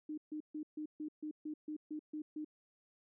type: tone bursts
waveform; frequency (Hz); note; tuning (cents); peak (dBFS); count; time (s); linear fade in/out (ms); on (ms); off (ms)
sine; 305.1; D#4; -34; -39; 11; 0.09-2.447; 5; 87; 140
effects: none